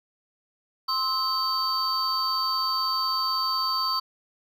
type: tone cluster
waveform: triangle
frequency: 1050 / 1294 / 4588 Hz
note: C6 / E6 / D8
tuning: +6 / -32 / -41 cents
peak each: -26 / -29 / -25 dBFS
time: 0.88-4 s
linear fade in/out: 10 ms
effects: none